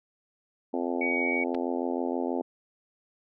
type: harmonic tone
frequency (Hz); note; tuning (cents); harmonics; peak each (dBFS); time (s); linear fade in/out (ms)
86.3; F2; -20; 3 / 4 / 5 / 6 / 7 / 8 / 9 / 10; -31 / -33 / -35 / -37 / -38 / -39 / -40 / -41; 0.73-2.42; 10
type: tone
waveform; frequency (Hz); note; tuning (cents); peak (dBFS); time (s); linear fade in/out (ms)
sine; 2251; C#7; +26; -27; 1.01-1.44; 5
type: clicks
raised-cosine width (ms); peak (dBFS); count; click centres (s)
0.3; -26; 2; 1.546 / 1.549
effects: none